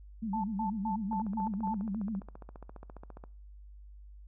sine tone with vibrato, 207.7 Hz, G#3, in tune, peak -32 dBFS, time 0.22-2.2 s, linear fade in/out 10 ms, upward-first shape sine, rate 8.1 Hz, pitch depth 160 cents each way
sine tone bursts, 880 Hz, A5, in tune, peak -32 dBFS, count 6, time 0.33-1.74 s, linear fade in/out 5 ms, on 110 ms, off 150 ms
click train, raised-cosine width 1 ms, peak -33 dBFS, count 32, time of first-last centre 1.13-3.239 s, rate 14.7 Hz
effects noise-tail reverb RT60 0.5 s tail -24 dB re dry + added 50 Hz sine -48 dBFS peak until 4.27 s

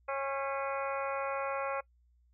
harmonic tone with a mistuned harmonic, 273.9 Hz, C#4, 21 cents flat, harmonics 2 / 3 / 4 / 5 / 6 / 7 / 8 / 9, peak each -35 / -40 / -39 / -40 / -48 / -49 / -48 / -45 dBFS, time 0.08-1.81 s, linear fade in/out 10 ms, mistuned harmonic 7, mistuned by +64 cents, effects noise-tail reverb RT60 0.1 s tail -23 dB re dry + added 60 Hz sine -64 dBFS peak until 2.33 s

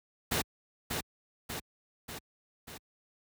pink noise with echo, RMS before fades -30 dBFS, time 0.31-0.42 s, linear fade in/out 10 ms, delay 590 ms, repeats 4, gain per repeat -4 dB, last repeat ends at 2.78 s, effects high-pass 60 Hz 12 dB/octave

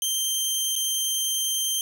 15% pulse tone with dropouts, 3145 Hz, G7, 5 cents sharp, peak -16 dBFS, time 0.02-1.81 s, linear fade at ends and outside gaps 1 ms, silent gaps 0.755-0.761 s, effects none

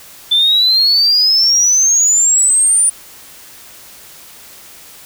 sine exponential sweep, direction up, 3507 to 9440 Hz, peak -7 dBFS, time 0.31-2.9 s, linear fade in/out 10 ms, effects tanh soft clip ceiling -4 dBFS + white hiss -38 dBFS RMS until 5.05 s

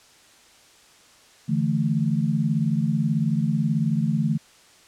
sine chord, D suspended second, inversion none, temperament just, 146.83 / 165.19 / 220.2 Hz, D3 / E3 / A3, 0 / +4 / +2 cents, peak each -24 dBFS, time 1.48-4.38 s, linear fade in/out 20 ms, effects white hiss -53 dBFS RMS until 4.87 s + low-pass 8000 Hz 12 dB/octave

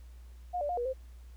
sine tone with pitch steps, 715 / 583 / 710 / 482.4 / 522 Hz, F5 / D5 / F5 / B4 / C5, +41 / -13 / +28 / -41 / -4 cents, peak -30 dBFS, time 0.53-0.935 s, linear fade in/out 20 ms, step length 81 ms, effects added 60 Hz sine -47 dBFS peak until 1.36 s + pink hiss -66 dBFS RMS until 1.36 s

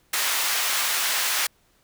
pink high-pass noise, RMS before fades -24 dBFS, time 0.13-1.47 s, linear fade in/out 5 ms, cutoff 1300 Hz, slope 12 dB/octave, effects pink hiss -63 dBFS RMS until 1.83 s

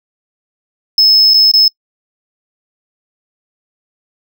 triangle tone with dropouts, 5200 Hz, E8, 24 cents flat, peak -4 dBFS, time 0.98-1.68 s, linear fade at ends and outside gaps 2 ms, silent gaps 1.337-1.342 / 1.515-1.537 s, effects noise-tail reverb RT60 0.1 s tail -26 dB re dry

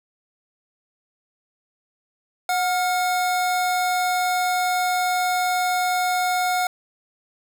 square tone pair together, 729.6 / 1407 Hz, F#5 / F6, -24 / +12 cents, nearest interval major seventh, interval 1136 cents, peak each -21 / -28 dBFS, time 2.49-6.67 s, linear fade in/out 2 ms, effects none

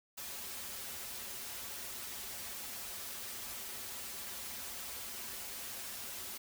white noise with comb filter, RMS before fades -44 dBFS, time 0.17-6.38 s, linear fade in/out 10 ms, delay 6.5 ms, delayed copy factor -0.75, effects none

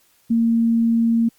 sine tone, 230 Hz, A#3, 23 cents flat, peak -14 dBFS, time 0.3-1.29 s, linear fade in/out 10 ms, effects white hiss -59 dBFS RMS until 1.38 s + Opus 48 kbps

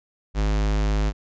square tone, 51.91 Hz, G#1, in tune, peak -20 dBFS, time 0.34-1.13 s, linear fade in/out 50 ms, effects resampled to 16000 Hz

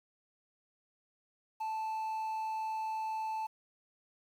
triangle tone with quantisation, 878 Hz, A5, 4 cents flat, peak -32 dBFS, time 1.6-3.47 s, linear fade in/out 10 ms, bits 10, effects none

